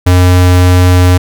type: tone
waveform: square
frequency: 90.2 Hz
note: F#2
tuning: 44 cents flat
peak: -4 dBFS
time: 0.06-1.18 s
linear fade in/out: 10 ms
effects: none